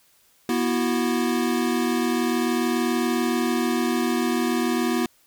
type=chord; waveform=square; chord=B suspended fourth; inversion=none; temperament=equal with one note detuned; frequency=242.7 / 329.6 / 370 Hz; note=B3 / E4 / F#4; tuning=-30 / 0 / 0 cents; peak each=-24 / -27 / -28 dBFS; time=0.49-5.06 s; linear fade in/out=2 ms; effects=white hiss -60 dBFS RMS until 5.26 s